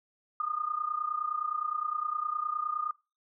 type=tone with amplitude modulation; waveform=sine; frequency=1223 Hz; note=D#6; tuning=30 cents flat; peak=-26 dBFS; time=0.4-2.91 s; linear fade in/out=2 ms; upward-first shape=sine; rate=29.7 Hz; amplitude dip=85%; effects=noise-tail reverb RT60 0.3 s tail -24 dB re dry